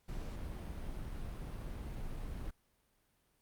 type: noise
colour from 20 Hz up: brown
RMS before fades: -42 dBFS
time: 0.08-2.51 s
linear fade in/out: 10 ms
effects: pink hiss -75 dBFS RMS until 3.41 s + Opus 48 kbps